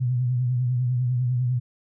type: tone with vibrato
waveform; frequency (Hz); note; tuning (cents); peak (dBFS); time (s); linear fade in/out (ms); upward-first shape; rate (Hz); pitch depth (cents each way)
sine; 124.6; B2; +16; -20; 0-1.6; 20; triangle; 10; 70
effects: none